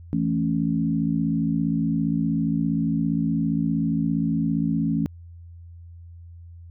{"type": "chord", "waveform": "sine", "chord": "A major", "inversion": "second", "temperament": "equal", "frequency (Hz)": [164.81, 220, 277.2], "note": ["E3", "A3", "C#4"], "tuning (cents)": [0, 0, 0], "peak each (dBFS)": [-24, -25, -25], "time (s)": [0.13, 5.06], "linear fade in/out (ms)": 0, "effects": ["added 85 Hz sine -40 dBFS peak until 6.7 s"]}